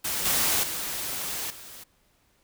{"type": "noise with level steps", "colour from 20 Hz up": "white", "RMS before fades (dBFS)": [-29, -24, -32, -44], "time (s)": [0.04, 1.84], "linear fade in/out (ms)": 10, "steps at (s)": [0.25, 0.63, 1.5], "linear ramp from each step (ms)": 5, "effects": ["pink hiss -66 dBFS RMS until 2.43 s"]}